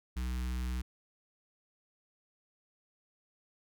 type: tone with notch filter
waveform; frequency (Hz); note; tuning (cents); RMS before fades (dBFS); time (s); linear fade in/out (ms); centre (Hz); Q
square; 62; B1; +7; -35; 0.16-0.82; 10; 570; 0.58
effects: none